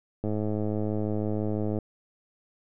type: click train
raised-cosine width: 2 ms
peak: -17 dBFS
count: 165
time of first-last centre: 0.24-1.787 s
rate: 106 Hz
effects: none